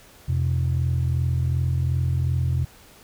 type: tone pair together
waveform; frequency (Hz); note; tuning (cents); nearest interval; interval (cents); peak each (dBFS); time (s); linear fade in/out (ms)
sine; 85.7 / 128.4; F2 / C3; -32 / -32; perfect fifth; 700; -21; 0.28-2.65; 10
effects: tanh soft clip ceiling -15 dBFS + pink hiss -50 dBFS RMS until 3.03 s